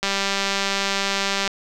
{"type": "click train", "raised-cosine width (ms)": 0.2, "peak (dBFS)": -5, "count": 286, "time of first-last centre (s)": [0.03, 1.477], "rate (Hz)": 197, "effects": []}